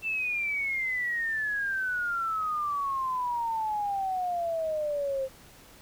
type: exponential sweep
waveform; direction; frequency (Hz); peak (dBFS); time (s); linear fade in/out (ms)
sine; down; 2679 to 523.3; -27; 0.02-5.29; 50
effects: pink hiss -53 dBFS RMS until 5.81 s